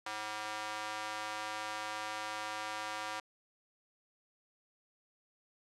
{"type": "tone with high-pass filter", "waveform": "square", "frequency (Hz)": 107.1, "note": "A2", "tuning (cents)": -46, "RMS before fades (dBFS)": -40, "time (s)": [0.06, 3.2], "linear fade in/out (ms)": 5, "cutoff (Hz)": 930, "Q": 1.3, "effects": ["low-pass 8000 Hz 12 dB/octave", "Opus 48 kbps"]}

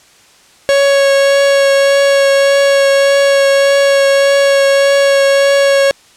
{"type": "tone with vibrato", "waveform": "45% pulse", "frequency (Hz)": 554.4, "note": "C#5", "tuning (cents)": 0, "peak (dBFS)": -7, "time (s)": [0.69, 5.91], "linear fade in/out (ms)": 0, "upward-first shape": "triangle", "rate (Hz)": 1.7, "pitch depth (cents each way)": 12, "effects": ["white hiss -45 dBFS RMS until 6.16 s", "low-pass 8000 Hz 12 dB/octave"]}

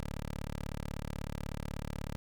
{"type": "tone", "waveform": "10% pulse", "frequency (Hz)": 36.27, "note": "D1", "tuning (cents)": -21, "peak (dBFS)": -29, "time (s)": [0, 2.16], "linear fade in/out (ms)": 0, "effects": []}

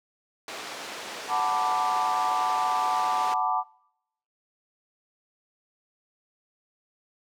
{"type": "band-pass noise", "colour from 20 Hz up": "pink", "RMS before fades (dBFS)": -38, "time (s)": [0.48, 3.34], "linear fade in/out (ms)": 2, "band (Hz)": [480, 6200], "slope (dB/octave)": 12}
{"type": "chord", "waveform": "sine", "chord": "B minor seventh", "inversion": "second", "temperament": "equal", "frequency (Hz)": [740, 880, 987.8, 1174.7], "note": ["F#5", "A5", "B5", "D6"], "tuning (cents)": [0, 0, 0, 0], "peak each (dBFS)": [-28, -28, -30, -28], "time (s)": [1.28, 3.64], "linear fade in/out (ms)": 50}
{"effects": ["noise-tail reverb RT60 0.8 s tail -24 dB re dry"]}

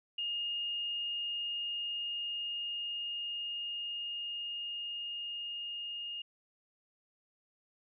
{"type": "tone with level ramp", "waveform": "sine", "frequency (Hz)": 2841, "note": "F7", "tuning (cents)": 29, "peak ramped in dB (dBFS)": [-33, -38], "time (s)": [0.18, 6.22], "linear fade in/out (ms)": 5, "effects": []}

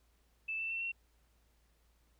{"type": "tone with pitch steps", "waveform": "sine", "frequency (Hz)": [2636, 2665, 2694, 2724], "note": ["E7", "E7", "E7", "F7"], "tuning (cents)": [-1, 18, 37, -44], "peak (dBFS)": -35, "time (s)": [0.48, 0.92], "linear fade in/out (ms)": 10, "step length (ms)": 110, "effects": ["added 57 Hz sine -69 dBFS peak until 2.19 s", "pink hiss -75 dBFS RMS until 2.19 s"]}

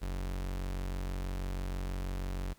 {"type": "tone", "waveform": "40% pulse", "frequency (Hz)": 46.23, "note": "F#1", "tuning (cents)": -1, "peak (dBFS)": -33, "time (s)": [0.01, 2.54], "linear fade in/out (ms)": 20, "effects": ["pink hiss -64 dBFS RMS until 2.58 s"]}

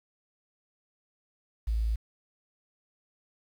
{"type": "tone with quantisation", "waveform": "sine", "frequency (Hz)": 55.3, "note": "A1", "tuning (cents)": 9, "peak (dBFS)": -25, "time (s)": [1.67, 1.96], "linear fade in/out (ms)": 10, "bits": 9, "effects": []}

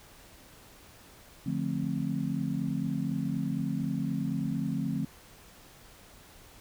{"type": "chord", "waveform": "sine", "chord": "D minor seventh", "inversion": "none", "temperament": "just", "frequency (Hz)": [146.83, 176.2, 220.2, 264.3], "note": ["D3", "F3", "A3", "C4"], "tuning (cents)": [0, 16, 2, 18], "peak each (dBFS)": -34, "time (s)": [1.46, 5.05], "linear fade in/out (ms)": 5, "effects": ["pink hiss -54 dBFS RMS until 6.6 s"]}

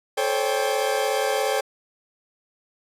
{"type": "tone cluster", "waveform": "40% pulse", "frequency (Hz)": [434.5, 527, 564, 792], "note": ["A4", "C5", "C#5", "G5"], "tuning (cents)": [-22, 12, 30, 18], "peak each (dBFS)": -26, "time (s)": [0.17, 1.61], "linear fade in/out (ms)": 10, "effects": ["resampled to 32000 Hz"]}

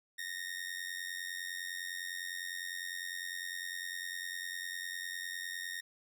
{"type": "tone with amplitude modulation", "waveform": "sawtooth", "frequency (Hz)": 1850, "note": "A#6", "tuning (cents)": -14, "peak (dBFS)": -32, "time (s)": [0.18, 5.81], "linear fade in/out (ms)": 10, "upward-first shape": "sine", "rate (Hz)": 89.9, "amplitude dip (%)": 75, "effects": []}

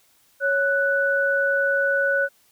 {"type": "tone pair together", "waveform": "sine", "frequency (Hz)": [554.4, 1483.9], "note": ["C#5", "F#6"], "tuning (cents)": [0, 5], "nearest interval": "octave + perfect fourth", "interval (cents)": 1705, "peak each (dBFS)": [-22, -20], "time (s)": [0.4, 2.29], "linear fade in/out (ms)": 50, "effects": ["white hiss -60 dBFS RMS until 2.51 s"]}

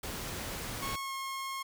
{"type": "noise", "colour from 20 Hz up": "pink", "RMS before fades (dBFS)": -39, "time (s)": [0.03, 0.96], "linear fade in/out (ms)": 5}
{"type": "tone with pitch glide", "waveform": "sawtooth", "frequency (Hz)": [1096, 1078.4], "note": ["C#6", "C#6"], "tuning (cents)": [-20, -48], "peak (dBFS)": -32, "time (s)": [0.82, 1.63], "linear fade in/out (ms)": 10, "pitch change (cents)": -28, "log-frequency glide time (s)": [0.97, 1.13]}
{"effects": []}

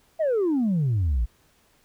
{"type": "exponential sweep", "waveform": "sine", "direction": "down", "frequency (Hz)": [671, 52], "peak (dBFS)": -18, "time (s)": [0.19, 1.26], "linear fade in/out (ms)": 20, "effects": ["tanh soft clip ceiling -18 dBFS", "pink hiss -62 dBFS RMS until 1.84 s"]}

